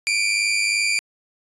sawtooth tone pair together, 2303 / 2406 Hz, D7 / D7, -34 / +41 cents, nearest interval minor second, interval 75 cents, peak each -19 / -17 dBFS, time 0.07-0.99 s, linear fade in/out 0 ms, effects resampled to 24000 Hz

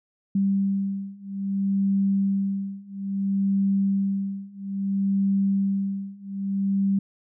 sine beating tone pair, 196 / 196.6 Hz, G3 / G3, 0 / +5 cents, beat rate 0.6 Hz, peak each -25 / -24 dBFS, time 0.35-6.99 s, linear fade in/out 5 ms, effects none

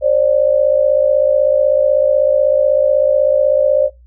sine tone pair together, 536.9 / 593 Hz, C5 / D5, +45 / +17 cents, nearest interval major second, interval 172 cents, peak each -12 dBFS, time 0.01-3.9 s, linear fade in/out 50 ms, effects noise-tail reverb RT60 0.2 s tail -22 dB re dry + added 60 Hz sine -41 dBFS peak until 4.06 s

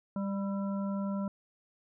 harmonic tone with a mistuned harmonic, 197.9 Hz, G3, 17 cents sharp, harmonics 1 / 3 / 5 / 7, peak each -31 / -41 / -45 / -48 dBFS, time 0.16-1.28 s, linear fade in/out 2 ms, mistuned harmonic 7, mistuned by -52 cents, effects none

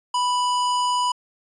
square tone, 987.8 Hz, B5, in tune, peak -20 dBFS, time 0.14-1.12 s, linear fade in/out 5 ms, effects resampled to 22050 Hz

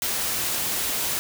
white noise, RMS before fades -26 dBFS, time 0.02-1.19 s, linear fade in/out 0 ms, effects none

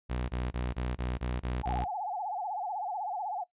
sawtooth tone bursts, 61.74 Hz, B1, in tune, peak -27 dBFS, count 8, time 0.09-1.851 s, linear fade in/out 20 ms, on 200 ms, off 23 ms
sine tone with vibrato, 784 Hz, G5, in tune, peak -32 dBFS, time 1.63-3.44 s, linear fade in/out 10 ms, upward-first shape sine, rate 16 Hz, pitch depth 180 cents each way
effects noise-tail reverb RT60 0.1 s tail -17 dB re dry + resampled to 8000 Hz

